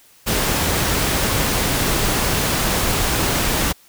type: noise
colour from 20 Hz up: pink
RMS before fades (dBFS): -19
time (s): 0.26-3.73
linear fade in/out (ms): 20
effects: white hiss -51 dBFS RMS until 3.88 s